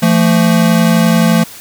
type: tone pair together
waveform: square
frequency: 171.28 / 222.9 Hz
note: F3 / A3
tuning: -33 / +23 cents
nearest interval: perfect fourth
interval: 456 cents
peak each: -11 dBFS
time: 0.02-1.44 s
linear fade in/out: 10 ms
effects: white hiss -33 dBFS RMS until 1.6 s